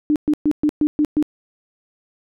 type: tone bursts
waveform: sine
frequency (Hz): 299.6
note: D4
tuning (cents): +35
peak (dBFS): -13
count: 7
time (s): 0.1-1.226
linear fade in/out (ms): 0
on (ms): 58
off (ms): 120
effects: none